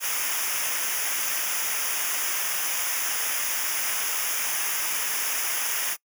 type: noise with comb filter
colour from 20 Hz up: white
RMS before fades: -27 dBFS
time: 0-5.97 s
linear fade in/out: 50 ms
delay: 0.24 ms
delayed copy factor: -0.95
effects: noise-tail reverb RT60 0.1 s tail -24 dB re dry